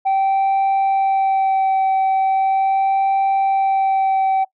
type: tone with vibrato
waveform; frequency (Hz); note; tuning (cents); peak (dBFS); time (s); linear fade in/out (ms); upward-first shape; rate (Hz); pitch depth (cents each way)
sine; 774; G5; -22; -11; 0.05-4.45; 20; sine; 0.39; 13
effects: noise-tail reverb RT60 0.1 s tail -22 dB re dry + tanh soft clip ceiling -13 dBFS